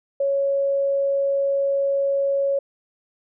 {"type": "tone", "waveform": "sine", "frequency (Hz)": 554.4, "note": "C#5", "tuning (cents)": 0, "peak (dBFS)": -18, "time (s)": [0.2, 2.59], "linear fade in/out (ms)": 5, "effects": []}